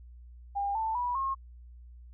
sine tone with pitch steps, 803 / 885.9 / 977.3 / 1078.1 Hz, G5 / A5 / B5 / C#6, +41 / +12 / -18 / -49 cents, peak -28 dBFS, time 0.55-1.35 s, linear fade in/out 20 ms, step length 200 ms, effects added 60 Hz sine -47 dBFS peak until 2.13 s

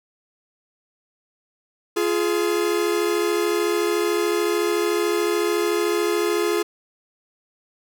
45% pulse tone pair together, 346.3 / 420 Hz, F4 / G#4, -15 / +19 cents, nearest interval minor third, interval 334 cents, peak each -22 dBFS, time 1.96-6.63 s, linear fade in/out 10 ms, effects none

